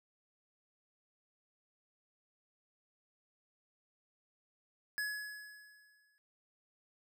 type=tone with exponential decay; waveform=square; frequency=1691 Hz; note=G#6; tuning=31 cents sharp; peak=-34 dBFS; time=4.98-6.18 s; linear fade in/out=0 ms; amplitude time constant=260 ms; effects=none